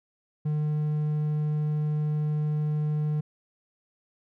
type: tone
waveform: triangle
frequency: 151.1 Hz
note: D3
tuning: 50 cents sharp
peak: -22 dBFS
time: 0.45-3.21 s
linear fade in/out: 10 ms
effects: none